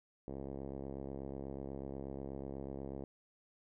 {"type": "tone with low-pass filter", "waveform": "5% pulse", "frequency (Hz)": 68.2, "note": "C#2", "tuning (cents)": -28, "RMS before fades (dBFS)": -44, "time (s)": [0.28, 3.04], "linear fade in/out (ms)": 0, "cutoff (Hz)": 450, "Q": 1, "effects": []}